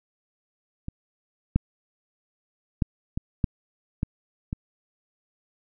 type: clicks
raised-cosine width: 5 ms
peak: -20 / -7 / -8 / -15 / -9 / -12 / -16 dBFS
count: 7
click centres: 0.884 / 1.56 / 2.822 / 3.175 / 3.442 / 4.031 / 4.529 s
effects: none